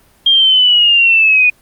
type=linear sweep; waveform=sine; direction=down; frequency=3223 to 2460 Hz; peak=-6 dBFS; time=0.26-1.5 s; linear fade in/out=5 ms; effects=pink hiss -50 dBFS RMS until 1.61 s + Opus 32 kbps